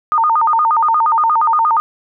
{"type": "tone with vibrato", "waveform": "sine", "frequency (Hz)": 1056, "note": "C6", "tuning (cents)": 16, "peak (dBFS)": -10, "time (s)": [0.12, 1.8], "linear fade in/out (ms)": 0, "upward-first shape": "square", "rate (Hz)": 8.5, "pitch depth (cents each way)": 260, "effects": []}